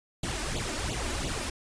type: noise with flanger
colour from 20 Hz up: pink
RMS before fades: -32 dBFS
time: 0.23-1.5 s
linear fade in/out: 5 ms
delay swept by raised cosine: 0.27 to 3.37 ms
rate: 2.9 Hz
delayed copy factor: +0.85
effects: resampled to 22050 Hz